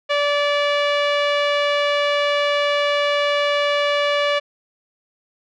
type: tone with low-pass filter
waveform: sawtooth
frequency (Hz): 579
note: D5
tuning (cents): -25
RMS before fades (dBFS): -19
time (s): 0.09-4.4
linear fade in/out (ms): 20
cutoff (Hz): 3100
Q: 1.9
effects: none